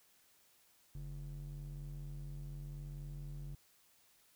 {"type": "ring-modulated tone", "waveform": "triangle", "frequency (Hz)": 92.5, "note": "F#2", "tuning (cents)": 0, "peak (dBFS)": -38, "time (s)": [0.95, 3.55], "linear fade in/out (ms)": 0, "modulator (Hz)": 50.4, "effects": ["white hiss -69 dBFS RMS until 4.35 s"]}